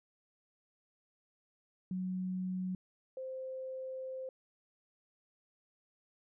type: tone pair in turn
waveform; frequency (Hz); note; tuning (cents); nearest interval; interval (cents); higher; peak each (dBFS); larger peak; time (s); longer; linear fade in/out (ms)
sine; 184.8 / 521.7; F#3 / C5; -2 / -5; octave + tritone; 1797; second; -34 / -39; first; 1.91-2.75 / 3.17-4.29; second; 2
effects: none